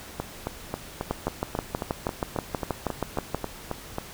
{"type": "two click trains", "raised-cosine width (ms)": 1, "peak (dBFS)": [-11, -14], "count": [15, 15], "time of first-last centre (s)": [[1.11, 3.346], [0.2, 3.984]], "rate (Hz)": [6.26, 3.7], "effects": ["pink hiss -43 dBFS RMS until 4.13 s"]}